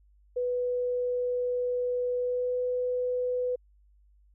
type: tone with pitch glide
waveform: sine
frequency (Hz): 493.9 to 497.9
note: B4 to B4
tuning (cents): 0 to +14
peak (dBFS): -26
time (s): 0.36-3.56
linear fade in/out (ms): 10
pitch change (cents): +14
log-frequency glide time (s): 2.18-2.55
effects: added 50 Hz sine -58 dBFS peak until 4.34 s